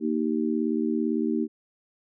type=chord; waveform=sine; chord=Eb major; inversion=second; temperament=just; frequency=233.3 / 311.1 / 388.9 Hz; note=Bb3 / Eb4 / G4; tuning=+2 / 0 / -14 cents; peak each=-26 / -27 / -30 dBFS; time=0-1.48 s; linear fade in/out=50 ms; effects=none